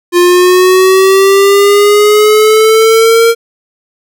square linear sweep, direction up, 350 to 463 Hz, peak -4 dBFS, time 0.12-3.35 s, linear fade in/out 50 ms, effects none

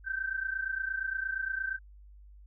sine tone pair together, 1534 / 1562.6 Hz, G6 / G6, -38 / -6 cents, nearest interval unison, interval 32 cents, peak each -35 / -33 dBFS, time 0.04-1.79 s, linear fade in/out 50 ms, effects added 50 Hz sine -50 dBFS peak until 2.46 s

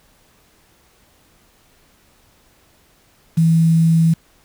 sine tone with quantisation, 163.8 Hz, E3, 11 cents flat, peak -10 dBFS, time 3.37-4.14 s, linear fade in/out 10 ms, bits 6, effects pink hiss -55 dBFS RMS until 4.44 s

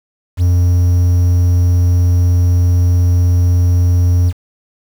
triangle tone with quantisation, 88.4 Hz, F2, 22 cents sharp, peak -6 dBFS, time 0.37-4.33 s, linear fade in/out 50 ms, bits 6, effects none

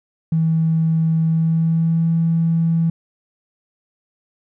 triangle tone with pitch glide, 161.7 to 165.1 Hz, E3 to E3, -33 to +3 cents, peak -10 dBFS, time 0.32-2.9 s, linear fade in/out 5 ms, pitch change +36 cents, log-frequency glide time 1.24-2.1 s, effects tanh soft clip ceiling -12 dBFS

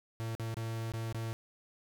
45% pulse tone with dropouts, 113.3 Hz, A#2, 49 cents flat, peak -35 dBFS, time 0.2-1.33 s, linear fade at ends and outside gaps 0 ms, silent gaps 0.351-0.397 / 0.543-0.569 / 0.919-0.937 / 1.126-1.146 s, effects none

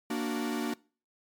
45% pulse chord, Bb augmented, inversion none, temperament equal, 233.1 / 293.7 / 370 Hz, Bb3 / D4 / F#4, 0 / 0 / 0 cents, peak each -33 / -34 / -37 dBFS, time 0.1-0.74 s, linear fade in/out 5 ms, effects noise-tail reverb RT60 0.4 s tail -24 dB re dry + MP3 96 kbps

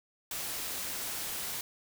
white noise, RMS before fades -37 dBFS, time 0.31-1.61 s, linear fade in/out 2 ms, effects none

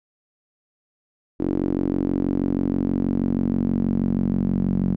sawtooth tone with band-pass filter sweep, 46.25 Hz, F#1, in tune, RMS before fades -22 dBFS, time 1.39-4.96 s, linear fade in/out 20 ms, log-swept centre 310 to 200 Hz, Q 3.9, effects none

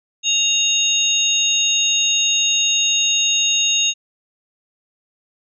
sine tone cluster, 2790 / 3722 / 6550 Hz, F7 / A#7 / G#8, -2 / -3 / -25 cents, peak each -19 dBFS, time 0.23-3.94 s, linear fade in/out 50 ms, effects none

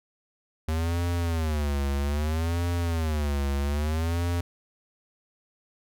square tone with vibrato, 77.78 Hz, D#2, in tune, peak -25 dBFS, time 0.68-4.41 s, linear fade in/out 5 ms, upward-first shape sine, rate 0.62 Hz, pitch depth 190 cents each way, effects none

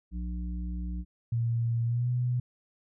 harmonic tone, 59.9 Hz, A#1, 48 cents sharp, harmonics 1 / 3 / 5, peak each -32 / -38 / -47 dBFS, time 0.11-1.05 s, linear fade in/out 50 ms
sine tone with pitch glide, 116.54 to 123.47 Hz, A#2 to B2, 0 to 0 cents, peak -25 dBFS, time 1.32-2.4 s, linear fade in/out 5 ms, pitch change +100 cents, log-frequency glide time 1.85-2.09 s
effects none

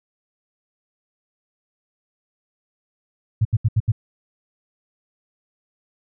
sine tone bursts, 110 Hz, A2, in tune, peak -13 dBFS, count 5, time 3.41-3.92 s, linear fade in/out 10 ms, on 42 ms, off 75 ms, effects none

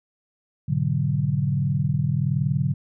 sine chord, G# half-diminished seventh, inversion none, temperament equal with one note detuned, 103.83 / 123.47 / 144.73 / 185 Hz, G#2 / B2 / D3 / F#3, 0 / 0 / -25 / 0 cents, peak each -28 / -27 / -22 / -28 dBFS, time 0.68-2.74 s, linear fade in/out 10 ms, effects none

